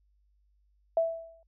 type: tone with exponential decay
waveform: sine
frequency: 659.3 Hz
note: E5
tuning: in tune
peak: -20 dBFS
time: 0.97-1.43 s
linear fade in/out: 2 ms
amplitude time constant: 100 ms
effects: added 50 Hz sine -65 dBFS peak until 1.47 s